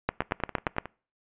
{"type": "two click trains", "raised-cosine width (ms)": 0.5, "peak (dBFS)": [-21, -9], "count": [8, 7], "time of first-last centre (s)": [[0.22, 0.856], [0.09, 0.784]], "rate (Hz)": [11, 8.65], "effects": ["noise-tail reverb RT60 0.4 s tail -24 dB re dry", "resampled to 8000 Hz"]}